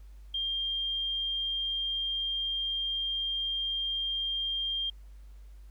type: tone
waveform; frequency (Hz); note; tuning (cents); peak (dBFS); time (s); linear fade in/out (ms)
sine; 3198; G7; +34; -29; 0.34-4.9; 5
effects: added 50 Hz sine -46 dBFS peak until 5.7 s + pink hiss -68 dBFS RMS until 5.7 s